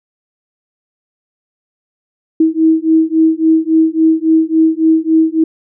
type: beating tone pair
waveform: sine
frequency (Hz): 319 / 322.6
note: D#4 / E4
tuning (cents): +43 / -37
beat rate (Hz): 3.6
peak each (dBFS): -11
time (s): 2.4-5.44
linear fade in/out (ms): 5
effects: none

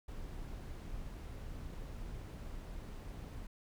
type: noise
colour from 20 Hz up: brown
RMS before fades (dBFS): -45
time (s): 0.08-3.47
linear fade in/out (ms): 5
effects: none

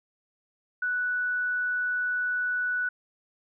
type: tone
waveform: sine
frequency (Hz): 1480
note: F#6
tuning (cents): 0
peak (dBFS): -25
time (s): 0.82-2.89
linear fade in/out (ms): 5
effects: none

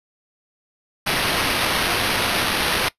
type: noise with sample-and-hold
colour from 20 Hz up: blue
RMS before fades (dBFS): -21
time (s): 1.06-2.89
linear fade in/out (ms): 10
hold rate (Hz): 7350
effects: noise-tail reverb RT60 0.1 s tail -20 dB re dry + resampled to 32000 Hz

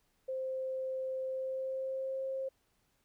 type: tone with pitch glide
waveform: sine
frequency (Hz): 523 to 532.1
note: C5 to C5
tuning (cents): -1 to +29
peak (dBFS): -34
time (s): 0.28-2.49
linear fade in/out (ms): 10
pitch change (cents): +30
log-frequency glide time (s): 1.26-2.23
effects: pink hiss -75 dBFS RMS until 3.04 s

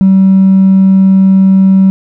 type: tone with hard clipping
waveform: sine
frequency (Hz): 191.5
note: G3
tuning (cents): -40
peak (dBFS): -3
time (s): 0.01-1.9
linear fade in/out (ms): 0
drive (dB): 1
effects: none

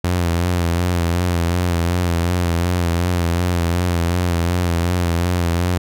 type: tone with vibrato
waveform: sawtooth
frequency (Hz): 86.9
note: F2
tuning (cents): -8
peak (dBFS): -12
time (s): 0.04-5.78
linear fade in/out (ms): 5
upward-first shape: sine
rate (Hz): 2.7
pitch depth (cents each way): 53
effects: none

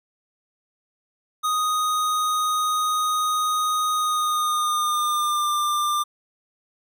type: tone with pitch glide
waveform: square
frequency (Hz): 1244.5 to 1192.4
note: D#6 to D6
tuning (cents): 0 to +26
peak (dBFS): -21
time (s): 1.43-6.04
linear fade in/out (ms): 20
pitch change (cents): -74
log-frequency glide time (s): 3.93-5.5
effects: none

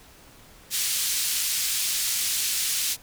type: band-pass noise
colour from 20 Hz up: white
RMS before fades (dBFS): -26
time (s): 0.7-2.97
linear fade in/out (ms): 50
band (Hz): 2800 to 11000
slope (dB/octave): 12
effects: pink hiss -51 dBFS RMS until 3.02 s

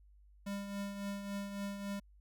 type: tone with tremolo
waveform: square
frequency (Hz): 200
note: G3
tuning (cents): +35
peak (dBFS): -37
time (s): 0.46-2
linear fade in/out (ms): 10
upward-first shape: triangle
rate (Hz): 3.6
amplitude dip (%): 55
effects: added 50 Hz sine -59 dBFS peak until 2.2 s

